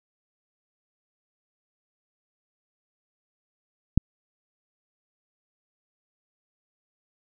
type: click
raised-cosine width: 5 ms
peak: -4 dBFS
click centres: 3.976 s
effects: none